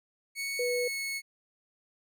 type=tone with pitch glide; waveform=sawtooth; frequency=2217 to 2197 Hz; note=C#7 to C#7; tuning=0 to -16 cents; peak=-29 dBFS; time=0.35-1.22 s; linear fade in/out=50 ms; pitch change=-16 cents; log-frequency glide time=0.62-0.69 s
type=tone; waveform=sine; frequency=489.8 Hz; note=B4; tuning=14 cents flat; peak=-28 dBFS; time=0.59-0.88 s; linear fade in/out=5 ms
effects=none